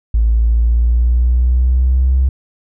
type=linear sweep; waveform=triangle; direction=up; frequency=55 to 65.8 Hz; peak=-5 dBFS; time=0.14-2.29 s; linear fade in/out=5 ms; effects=tanh soft clip ceiling -7 dBFS